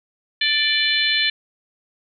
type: harmonic tone with a mistuned harmonic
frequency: 587.3 Hz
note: D5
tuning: in tune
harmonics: 3 / 4 / 5 / 6 / 7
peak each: -23 / -23 / -23 / -23 / -23 dBFS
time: 0.41-1.3 s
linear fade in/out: 5 ms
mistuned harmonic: 5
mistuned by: +28 cents
effects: none